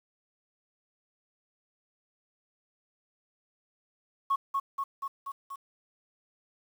sine tone with echo, 1100 Hz, C#6, 14 cents flat, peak -22 dBFS, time 4.3-4.36 s, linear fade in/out 10 ms, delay 240 ms, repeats 5, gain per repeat -3 dB, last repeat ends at 5.56 s, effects tanh soft clip ceiling -20 dBFS + 9-bit

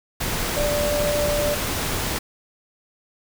sine tone in noise, 587.3 Hz, D5, in tune, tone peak -21 dBFS, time 0.56-1.55 s, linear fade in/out 10 ms, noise pink, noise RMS -25 dBFS, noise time 0.2-2.19 s, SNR +1 dB, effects none

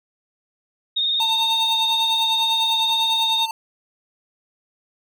sine tone with vibrato, 3689 Hz, A#7, 19 cents flat, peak -18 dBFS, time 0.96-3.46 s, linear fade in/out 10 ms, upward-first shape sine, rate 20 Hz, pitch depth 35 cents each way
square tone with tremolo, 899 Hz, A5, 37 cents sharp, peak -21 dBFS, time 1.2-3.51 s, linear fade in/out 2 ms, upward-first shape triangle, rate 10 Hz, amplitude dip 70%
effects none

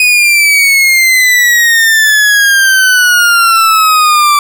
40% pulse exponential sweep, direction down, 2500 to 1164 Hz, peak -4 dBFS, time 0-4.39 s, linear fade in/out 2 ms, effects none

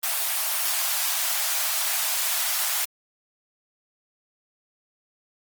white high-pass noise, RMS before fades -25 dBFS, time 0.03-2.85 s, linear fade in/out 5 ms, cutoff 610 Hz, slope 96 dB/octave, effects Opus 24 kbps

